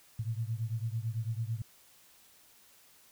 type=beating tone pair; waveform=sine; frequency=110 / 119 Hz; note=A2 / A#2; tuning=0 / +36 cents; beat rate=9 Hz; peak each=-34 / -36 dBFS; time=0.19-1.62 s; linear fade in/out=5 ms; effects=white hiss -61 dBFS RMS until 3.11 s